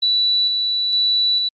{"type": "tone with tremolo", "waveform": "sine", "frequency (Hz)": 3951, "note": "B7", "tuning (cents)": 0, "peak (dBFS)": -14, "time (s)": [0.02, 1.49], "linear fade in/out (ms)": 10, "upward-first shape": "square", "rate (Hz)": 1.1, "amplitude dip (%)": 30, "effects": ["Opus 24 kbps"]}